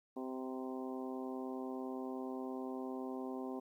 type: harmonic tone with a mistuned harmonic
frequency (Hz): 129.8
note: C3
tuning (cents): -13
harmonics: 2 / 3 / 4 / 5 / 6 / 7 / 8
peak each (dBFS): -42 / -45 / -50 / -52 / -51 / -55 / -54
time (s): 0.16-3.6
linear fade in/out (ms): 10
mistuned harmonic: 7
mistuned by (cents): +22
effects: 12-bit